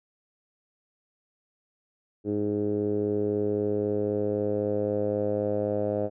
10% pulse tone with low-pass filter sweep, 103.83 Hz, G#2, in tune, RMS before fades -27 dBFS, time 2.24-6.1 s, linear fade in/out 50 ms, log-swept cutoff 370 to 590 Hz, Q 3.9, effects none

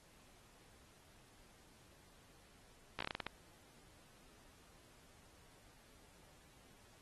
slowing click train, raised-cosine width 0.3 ms, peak -24 dBFS, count 9, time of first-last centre 2.99-3.266 s, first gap 15 ms, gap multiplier 1.23, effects pink hiss -66 dBFS RMS until 7.01 s + AAC 32 kbps

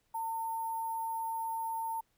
sine tone with sample-and-hold, 904 Hz, A5, 47 cents sharp, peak -33 dBFS, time 0.14-2.01 s, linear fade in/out 10 ms, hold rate 11025 Hz, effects pink hiss -75 dBFS RMS until 2.17 s

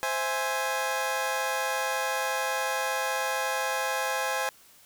20% pulse chord, C augmented, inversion none, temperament equal, 523.3 / 659.3 / 830.6 Hz, C5 / E5 / G#5, 0 / 0 / 0 cents, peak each -26 / -30 / -25 dBFS, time 0.03-4.49 s, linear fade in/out 0 ms, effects white hiss -56 dBFS RMS until 4.85 s

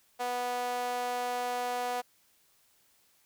sawtooth tone with high-pass filter, 246 Hz, B3, 7 cents flat, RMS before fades -33 dBFS, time 0.19-2.02 s, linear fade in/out 20 ms, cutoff 650 Hz, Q 3.8, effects white hiss -67 dBFS RMS until 3.25 s

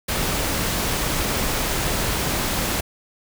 pink noise, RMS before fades -23 dBFS, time 0.08-2.81 s, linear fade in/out 10 ms, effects none

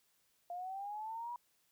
sine linear sweep, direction up, 693 to 974 Hz, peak -40 dBFS, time 0.5-1.36 s, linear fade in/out 2 ms, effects white hiss -75 dBFS RMS until 1.71 s

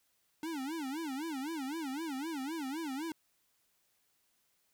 square tone with vibrato, 294.5 Hz, D4, 5 cents sharp, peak -37 dBFS, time 0.43-3.12 s, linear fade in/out 2 ms, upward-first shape sine, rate 3.9 Hz, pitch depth 220 cents each way, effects white hiss -75 dBFS RMS until 4.73 s

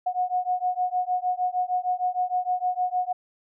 sine beating tone pair, 725 / 731.5 Hz, F#5 / F#5, -35 / -20 cents, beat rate 6.5 Hz, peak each -26 dBFS, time 0.06-3.13 s, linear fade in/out 10 ms, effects none

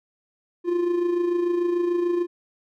triangle tone with amplitude modulation, 349.2 Hz, F4, in tune, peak -16 dBFS, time 0.64-2.27 s, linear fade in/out 50 ms, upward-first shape sine, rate 26.8 Hz, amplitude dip 50%, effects none

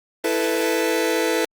sawtooth chord, E suspended fourth, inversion none, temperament just, 329.6 / 439.5 / 494.4 Hz, E4 / A4 / B4, 0 / -2 / +2 cents, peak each -19 dBFS, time 0.24-1.45 s, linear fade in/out 5 ms, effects Opus 24 kbps

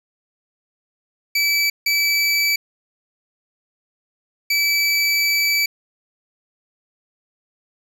25% pulse tone bursts at uneven times, 2306 Hz, D7, 32 cents flat, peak -12 dBFS, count 3, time 1.35-1.7 / 1.86-2.56 / 4.5-5.66 s, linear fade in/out 5 ms, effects none

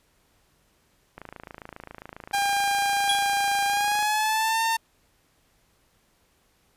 click train, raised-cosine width 0.5 ms, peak -24 dBFS, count 79, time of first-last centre 1.18-4.027 s, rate 27.4 Hz
sawtooth tone with pitch glide, 802 to 905.4 Hz, G5 to A5, +39 to +49 cents, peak -18 dBFS, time 2.33-4.77 s, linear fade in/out 10 ms, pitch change +210 cents, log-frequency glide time 3.66-4.62 s
square tone with exponential decay, 3322 Hz, G#7, in tune, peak -20 dBFS, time 3.09-3.34 s, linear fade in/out 5 ms, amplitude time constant 53 ms
effects pink hiss -65 dBFS RMS until 6.76 s + resampled to 32000 Hz

